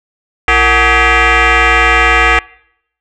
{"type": "tone with frequency modulation", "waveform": "sine", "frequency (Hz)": 341, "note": "F4", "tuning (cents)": -41, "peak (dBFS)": -4, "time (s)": [0.48, 2.39], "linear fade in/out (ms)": 2, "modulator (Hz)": 402, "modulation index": 5.9, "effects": ["noise-tail reverb RT60 0.7 s tail -24 dB re dry", "tanh soft clip ceiling -4 dBFS"]}